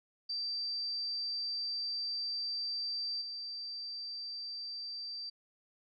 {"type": "tone with level steps", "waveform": "sine", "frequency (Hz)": 4674, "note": "D8", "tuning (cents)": -9, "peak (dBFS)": [-34, -39], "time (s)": [0.29, 5.3], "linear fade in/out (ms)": 10, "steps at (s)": 3.21, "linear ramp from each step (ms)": 10, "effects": []}